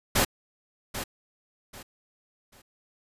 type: noise with echo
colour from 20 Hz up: pink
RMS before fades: -22 dBFS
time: 0.15-0.25 s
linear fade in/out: 10 ms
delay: 790 ms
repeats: 3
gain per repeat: -11 dB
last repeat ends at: 2.62 s
effects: resampled to 32000 Hz